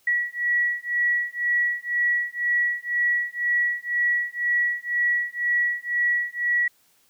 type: beating tone pair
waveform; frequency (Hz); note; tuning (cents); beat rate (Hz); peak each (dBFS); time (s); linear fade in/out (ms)
sine; 1930 / 1932; B6 / B6; -40 / -39; 2; -24; 0.07-6.68; 5
effects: white hiss -62 dBFS RMS until 7.09 s